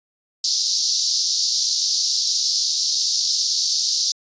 white band-pass noise, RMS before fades -21 dBFS, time 0.44-4.12 s, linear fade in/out 2 ms, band 4200 to 5900 Hz, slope 48 dB/octave, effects resampled to 16000 Hz

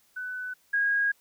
sine tone pair in turn, 1499 / 1638.5 Hz, F#6 / G#6, +22 / -24 cents, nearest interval major second, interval 154 cents, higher second, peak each -32 / -22 dBFS, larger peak second, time 0.16-0.54 / 0.73-1.12 s, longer second, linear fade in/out 10 ms, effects white hiss -65 dBFS RMS until 1.2 s

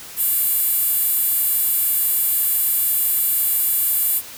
10% pulse tone with high-pass filter, 574 Hz, D5, 40 cents flat, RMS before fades -19 dBFS, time 0.16-4.22 s, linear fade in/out 50 ms, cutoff 12000 Hz, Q 4.2, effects white hiss -37 dBFS RMS until 4.37 s

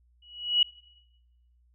sine tone with exponential growth, 2925 Hz, F#7, 21 cents flat, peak -16 dBFS, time 0.22-0.63 s, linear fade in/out 5 ms, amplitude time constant 89 ms, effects noise-tail reverb RT60 1.0 s tail -23 dB re dry + added 60 Hz sine -61 dBFS peak until 1.74 s

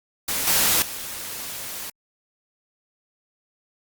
white noise with level steps, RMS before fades -25 / -19 / -33 dBFS, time 0.28-1.9 s, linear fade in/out 5 ms, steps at 0.47 / 0.82 s, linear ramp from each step 2 ms, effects Opus 48 kbps

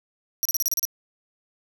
25% pulse tone bursts, 5770 Hz, F#8, 44 cents flat, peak -16 dBFS, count 8, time 0.43-0.852 s, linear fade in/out 0 ms, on 23 ms, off 34 ms, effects none

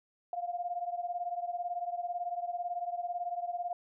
sine beating tone pair, 698.5 / 716.5 Hz, F5 / F5, 0 / +44 cents, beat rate 18 Hz, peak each -35 / -38 dBFS, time 0.33-3.73 s, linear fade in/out 2 ms, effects none

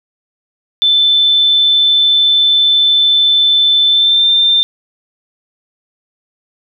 sine tone with pitch glide, 3527 to 3585 Hz, A7 to A7, +3 to +32 cents, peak -7 dBFS, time 0.82-4.63 s, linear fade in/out 0 ms, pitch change +29 cents, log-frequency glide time 3.88-4.28 s, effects none

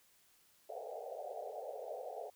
white band-pass noise, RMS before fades -45 dBFS, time 0.69-2.3 s, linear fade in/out 5 ms, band 430 to 770 Hz, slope 96 dB/octave, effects white hiss -69 dBFS RMS until 2.35 s

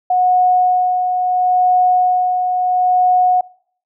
sine tone with tremolo, 730 Hz, F#5, 24 cents flat, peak -9 dBFS, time 0.1-3.41 s, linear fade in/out 5 ms, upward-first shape sine, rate 0.74 Hz, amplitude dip 45%, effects noise-tail reverb RT60 0.6 s tail -23 dB re dry

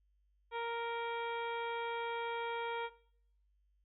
harmonic tone, 466.2 Hz, A#4, in tune, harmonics 1 / 2 / 3 / 4 / 5 / 6 / 7 / 8, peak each -40 / -39 / -47 / -51 / -48 / -61 / -52 / -60 dBFS, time 0.51-2.9 s, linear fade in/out 50 ms, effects noise-tail reverb RT60 0.7 s tail -20 dB re dry + added 50 Hz sine -70 dBFS peak until 3.84 s

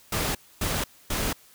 pink noise bursts, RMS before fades -27 dBFS, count 3, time 0.12-1.33 s, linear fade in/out 5 ms, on 230 ms, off 260 ms, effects white hiss -55 dBFS RMS until 1.54 s

